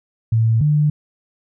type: tone pair in turn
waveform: sine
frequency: 112.8 / 149.4 Hz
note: A2 / D3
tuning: +44 / +30 cents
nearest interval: perfect fourth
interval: 486 cents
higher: second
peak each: -12 dBFS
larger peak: neither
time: 0.32-0.61 / 0.61-0.9 s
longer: neither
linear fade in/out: 5 ms
effects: none